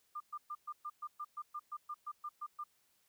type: tone bursts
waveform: sine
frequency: 1200 Hz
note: D6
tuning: 37 cents sharp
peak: -39 dBFS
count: 15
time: 0.15-2.64 s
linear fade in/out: 10 ms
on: 54 ms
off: 120 ms
effects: white hiss -74 dBFS RMS until 3.08 s

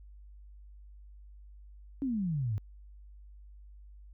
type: exponential sweep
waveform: sine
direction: down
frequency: 284.2 to 98 Hz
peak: -29 dBFS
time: 2.02-2.58 s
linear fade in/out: 0 ms
effects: added 50 Hz sine -49 dBFS peak until 4.13 s

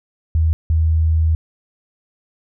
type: tone pair in turn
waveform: sine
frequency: 80 / 80 Hz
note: D#2 / D#2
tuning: +49 / +49 cents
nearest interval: unison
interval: 0 cents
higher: neither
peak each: -12 dBFS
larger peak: neither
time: 0.35-0.53 / 0.7-1.35 s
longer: second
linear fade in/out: 0 ms
effects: none

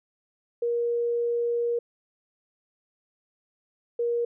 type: tone pair in turn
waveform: sine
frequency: 473.2 / 473.2 Hz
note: A#4 / A#4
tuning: +26 / +26 cents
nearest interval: unison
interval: 0 cents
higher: neither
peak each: -23 dBFS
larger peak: neither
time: 0.62-1.79 / 3.99-4.25 s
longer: first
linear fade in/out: 5 ms
effects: none

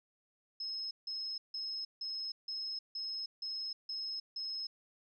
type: tone bursts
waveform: sine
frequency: 5170 Hz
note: E8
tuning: 34 cents flat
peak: -37 dBFS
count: 9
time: 0.6-4.67 s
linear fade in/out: 5 ms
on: 310 ms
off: 160 ms
effects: none

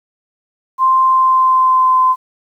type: tone with pitch glide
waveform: sine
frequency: 1046.5 to 1029.7 Hz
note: C6 to C6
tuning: 0 to -28 cents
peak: -8 dBFS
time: 0.78-2.16 s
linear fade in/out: 50 ms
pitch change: -28 cents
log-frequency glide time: 1.03-2 s
effects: 8-bit

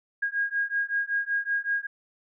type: beating tone pair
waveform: sine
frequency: 1630 / 1635.3 Hz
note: G#6 / G#6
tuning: -33 / -27 cents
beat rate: 5.3 Hz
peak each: -28 dBFS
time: 0.22-1.87 s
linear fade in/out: 10 ms
effects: none

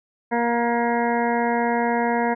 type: harmonic tone with a mistuned harmonic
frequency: 236.1 Hz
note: A#3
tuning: 22 cents sharp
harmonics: 1 / 2 / 3 / 4 / 6 / 7 / 8 / 9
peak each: -24 / -25 / -25 / -25 / -37 / -31 / -33 / -35 dBFS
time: 0.31-2.35 s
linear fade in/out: 20 ms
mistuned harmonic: 8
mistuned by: +17 cents
effects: none

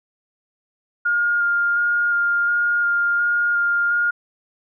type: tone with vibrato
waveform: sine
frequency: 1413 Hz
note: F6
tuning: 20 cents sharp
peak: -16 dBFS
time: 1.05-4.11 s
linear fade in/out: 10 ms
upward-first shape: square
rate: 1.4 Hz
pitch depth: 10 cents each way
effects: none

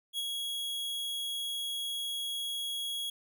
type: tone with ADSR envelope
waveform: 45% pulse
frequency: 3322 Hz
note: G#7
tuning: in tune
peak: -30 dBFS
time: 0.13-3.1 s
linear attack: 54 ms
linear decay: 31 ms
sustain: -3 dB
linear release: 5 ms
effects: none

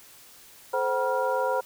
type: tone cluster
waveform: sine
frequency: 432.3 / 520 / 757 / 964 / 1396 Hz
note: A4 / C5 / F#5 / B5 / F6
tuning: -31 / -11 / +39 / -42 / -1 cents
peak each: -33 / -26 / -33 / -28 / -34 dBFS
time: 0.73-1.61 s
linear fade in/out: 10 ms
effects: white hiss -51 dBFS RMS until 1.65 s

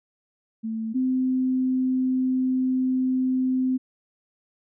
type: tone pair in turn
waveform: sine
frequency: 222.7 / 257.8 Hz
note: A3 / C4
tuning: +21 / -26 cents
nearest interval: minor third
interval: 253 cents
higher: second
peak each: -26 / -20 dBFS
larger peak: second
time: 0.63-0.94 / 0.94-3.78 s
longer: second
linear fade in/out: 20 ms
effects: none

